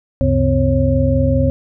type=tone cluster; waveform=sine; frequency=70.5 / 95.6 / 135.7 / 255.5 / 545 Hz; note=C#2 / G2 / C#3 / C4 / C#5; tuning=+30 / -43 / -36 / -41 / -29 cents; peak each=-18 dBFS; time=0.21-1.5 s; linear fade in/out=0 ms; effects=none